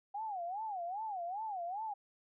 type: tone with vibrato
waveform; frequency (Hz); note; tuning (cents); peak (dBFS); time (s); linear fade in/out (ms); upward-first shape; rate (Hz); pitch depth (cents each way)
sine; 779; G5; -11; -37; 0.14-1.94; 10; sine; 2.5; 230
effects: none